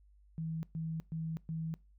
sine tone bursts, 161.2 Hz, E3, 38 cents flat, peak -35 dBFS, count 4, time 0.38-1.74 s, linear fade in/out 0 ms, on 250 ms, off 120 ms, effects noise-tail reverb RT60 0.3 s tail -23 dB re dry + added 50 Hz sine -60 dBFS peak until 1.98 s

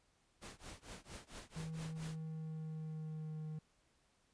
pink noise with tremolo, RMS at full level -49 dBFS, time 0.41-2.17 s, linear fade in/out 20 ms, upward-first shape triangle, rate 4.4 Hz, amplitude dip 100%
triangle tone with pitch glide, 160 to 155.36 Hz, D#3 to D#3, +49 to -2 cents, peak -40 dBFS, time 1.56-3.59 s, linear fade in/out 5 ms, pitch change -51 cents, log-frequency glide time 1.81-3.46 s
effects pink hiss -75 dBFS RMS until 4.33 s + resampled to 22050 Hz

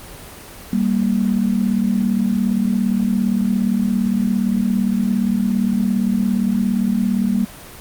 sine tone pair together, 195.67 / 233.1 Hz, G3 / A#3, -3 / 0 cents, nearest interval minor third, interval 303 cents, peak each -17 / -18 dBFS, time 0.73-7.45 s, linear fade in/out 2 ms, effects pink hiss -37 dBFS RMS until 7.8 s + Opus 24 kbps

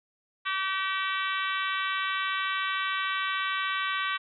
harmonic tone, 383.3 Hz, G4, 39 cents flat, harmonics 3 / 4 / 5 / 6 / 7 / 8 / 9 / 10, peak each -31 / -33 / -35 / -37 / -38 / -39 / -40 / -41 dBFS, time 0.45-4.18 s, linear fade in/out 20 ms, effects none

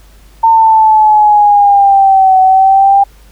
sine linear two-way sweep, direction down then up, 907 to 752 to 798 Hz, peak -3 dBFS, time 0.43-3.04 s, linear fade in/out 10 ms, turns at 2.4 s, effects added 50 Hz sine -38 dBFS peak until 3.31 s + pink hiss -46 dBFS RMS until 3.31 s

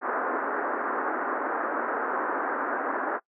white band-pass noise, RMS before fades -29 dBFS, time 0.01-3.2 s, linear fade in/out 50 ms, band 260 to 1600 Hz, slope 48 dB/octave, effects noise-tail reverb RT60 0.1 s tail -22 dB re dry

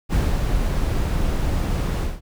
brown noise with ADSR envelope, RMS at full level -18 dBFS, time 0.09-2.21 s, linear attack 44 ms, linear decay 250 ms, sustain -3 dB, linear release 200 ms, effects none

